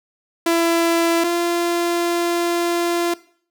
sawtooth tone pair in turn, 335.6 / 344 Hz, E4 / F4, +31 / -26 cents, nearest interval unison, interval 43 cents, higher second, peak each -11 / -14 dBFS, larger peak first, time 0.46-1.24 / 1.24-3.14 s, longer second, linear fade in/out 5 ms, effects noise-tail reverb RT60 0.5 s tail -18 dB re dry

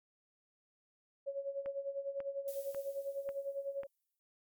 sine tone with tremolo, 554.4 Hz, C#5, in tune, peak -34 dBFS, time 1.26-3.87 s, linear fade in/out 20 ms, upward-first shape sine, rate 10 Hz, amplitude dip 75%
click train, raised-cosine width 0.5 ms, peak -34 dBFS, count 5, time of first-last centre 1.66-3.834 s, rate 1.84 Hz
violet noise with exponential decay, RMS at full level -48 dBFS, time 2.48-4.19 s, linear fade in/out 0 ms, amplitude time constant 370 ms
effects MP3 96 kbps

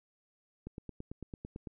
click train, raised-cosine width 3 ms, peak -29 dBFS, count 10, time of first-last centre 0.67-1.672 s, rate 8.98 Hz, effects none

